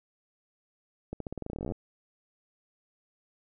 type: accelerating click train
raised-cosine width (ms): 2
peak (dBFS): -22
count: 20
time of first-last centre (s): 1.13-1.721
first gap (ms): 73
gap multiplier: 0.89
effects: none